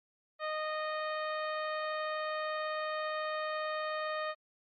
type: harmonic tone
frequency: 618 Hz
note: D#5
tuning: 12 cents flat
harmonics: 1 / 2 / 3 / 4 / 5 / 6 / 7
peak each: -36 / -37 / -41 / -48 / -51 / -52 / -51 dBFS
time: 0.39-4.35 s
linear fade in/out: 50 ms
effects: MP3 32 kbps